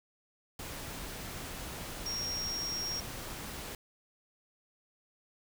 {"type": "tone in noise", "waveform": "sine", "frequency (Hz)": 5588, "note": "F8", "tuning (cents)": 0, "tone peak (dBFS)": -34, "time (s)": [2.06, 3], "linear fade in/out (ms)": 2, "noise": "pink", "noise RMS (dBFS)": -42, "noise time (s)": [0.59, 3.75], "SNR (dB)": 5, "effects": []}